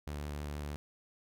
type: tone with vibrato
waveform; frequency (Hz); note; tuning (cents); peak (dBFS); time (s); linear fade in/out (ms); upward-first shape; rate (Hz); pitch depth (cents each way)
sawtooth; 73.42; D2; 0; -34; 0.07-0.76; 0; square; 6.4; 15
effects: none